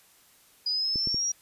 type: exponential sweep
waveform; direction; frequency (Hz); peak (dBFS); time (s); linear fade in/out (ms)
sine; up; 4904 to 5750; -25; 0.66-1.32; 5
type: clicks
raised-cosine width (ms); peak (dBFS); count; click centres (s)
3; -23; 3; 0.958 / 1.073 / 1.145
effects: white hiss -59 dBFS RMS until 1.41 s + resampled to 32000 Hz